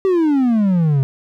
triangle exponential sweep, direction down, 392 to 130.81 Hz, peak -10 dBFS, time 0.05-1.03 s, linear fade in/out 0 ms, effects none

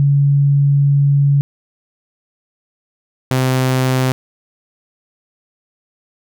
sine / sawtooth tone pair in turn, 141.3 / 129.5 Hz, C#3 / C3, +34 / -17 cents, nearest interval major second, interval 151 cents, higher first, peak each -9 dBFS, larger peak neither, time 0-1.41 / 3.31-4.12 s, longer first, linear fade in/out 0 ms, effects none

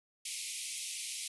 white band-pass noise, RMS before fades -41 dBFS, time 0.25-1.28 s, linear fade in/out 5 ms, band 2100 to 11000 Hz, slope 96 dB/octave, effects none

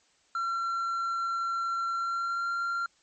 triangle tone with pitch glide, 1362 to 1381 Hz, F6 to F6, -44 to -20 cents, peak -26 dBFS, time 0.35-2.86 s, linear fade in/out 2 ms, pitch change +24 cents, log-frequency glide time 1.92-2.48 s, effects white hiss -66 dBFS RMS until 3.02 s + MP3 32 kbps

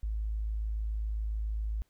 sine tone, 53.6 Hz, A1, 45 cents flat, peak -30 dBFS, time 0.03-1.82 s, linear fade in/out 0 ms, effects pink hiss -74 dBFS RMS until 1.89 s

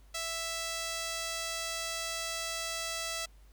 5% pulse tone, 660 Hz, E5, 2 cents sharp, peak -23 dBFS, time 0.14-3.26 s, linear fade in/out 10 ms, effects added 50 Hz sine -54 dBFS peak until 3.52 s + pink hiss -67 dBFS RMS until 3.52 s

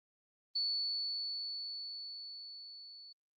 sine tone with level ramp, 4448 Hz, C#8, 5 cents sharp, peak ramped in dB -31 to -51 dBFS, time 0.55-3.13 s, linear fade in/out 10 ms, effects Opus 24 kbps

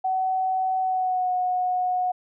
sine tone with pitch glide, 753 to 730.3 Hz, F#5 to F#5, +30 to -23 cents, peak -21 dBFS, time 0.04-2.12 s, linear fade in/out 10 ms, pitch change -53 cents, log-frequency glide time 0.8-1.32 s, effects none

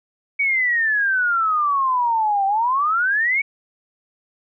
sine exponential two-way sweep, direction down then up, 2274 to 772 to 2274 Hz, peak -16 dBFS, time 0.39-3.42 s, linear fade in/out 10 ms, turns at 2.46 s, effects none

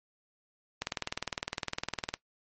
click train, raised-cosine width 0.2 ms, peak -14 dBFS, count 27, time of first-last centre 0.82-2.14 s, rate 19.7 Hz, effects noise-tail reverb RT60 0.1 s tail -20 dB re dry + MP3 32 kbps

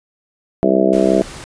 harmonic tone, 65.41 Hz, C2, in tune, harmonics 3 / 4 / 5 / 6 / 7 / 8 / 9 / 10, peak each -18 / -22 / -17 / -17 / -22 / -22 / -22 / -17 dBFS, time 0.63-1.22 s, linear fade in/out 0 ms
pink noise, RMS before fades -33 dBFS, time 0.93-1.44 s, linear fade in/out 0 ms
effects resampled to 22050 Hz

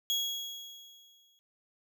35% pulse tone with exponential decay, 3322 Hz, G#7, in tune, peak -25 dBFS, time 0.1-1.39 s, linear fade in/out 0 ms, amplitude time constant 280 ms, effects none

